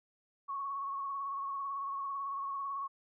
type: tone with vibrato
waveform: sine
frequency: 1105 Hz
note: C#6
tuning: 6 cents flat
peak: -35 dBFS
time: 0.48-2.88 s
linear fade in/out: 20 ms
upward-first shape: triangle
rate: 18 Hz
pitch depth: 42 cents each way
effects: none